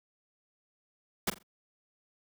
pink noise with echo, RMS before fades -28 dBFS, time 1.27-1.3 s, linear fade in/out 5 ms, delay 43 ms, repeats 3, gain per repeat -12 dB, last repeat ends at 1.429 s, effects high-pass 80 Hz 12 dB/octave

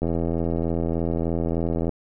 click train, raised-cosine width 2 ms, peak -12 dBFS, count 157, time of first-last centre 0.02-1.893 s, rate 83.3 Hz, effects none

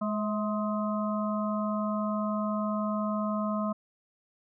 harmonic tone with a mistuned harmonic, 210 Hz, G#3, 19 cents sharp, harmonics 1 / 3 / 5 / 6, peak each -29 / -34 / -36 / -37 dBFS, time 0.01-3.73 s, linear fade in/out 10 ms, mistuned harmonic 3, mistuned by +38 cents, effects none

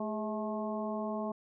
harmonic tone with a mistuned harmonic, 215.7 Hz, A3, 34 cents flat, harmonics 1 / 2 / 3 / 4 / 5, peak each -36 / -41 / -38 / -43 / -43 dBFS, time 0-1.32 s, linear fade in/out 5 ms, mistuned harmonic 2, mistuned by -68 cents, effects none

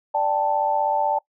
sine chord, D suspended fourth, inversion none, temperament equal, 587.3 / 784 / 880 Hz, D5 / G5 / A5, 0 / 0 / 0 cents, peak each -25 / -24 / -21 dBFS, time 0.14-1.19 s, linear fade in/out 10 ms, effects noise-tail reverb RT60 0.1 s tail -22 dB re dry

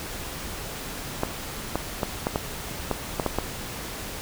clicks, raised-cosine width 1 ms, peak -9 dBFS, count 9, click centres 1.234 / 1.756 / 2.032 / 2.269 / 2.359 / 2.913 / 3.198 / 3.263 / 3.386 s, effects pink hiss -35 dBFS RMS until 4.21 s

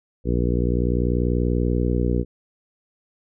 harmonic tone, 60.3 Hz, B1, 41 cents flat, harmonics 1 / 2 / 3 / 4 / 5 / 6 / 7 / 8, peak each -22 / -25 / -27 / -28 / -29 / -30 / -30 / -31 dBFS, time 0.24-2.25 s, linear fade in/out 50 ms, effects none

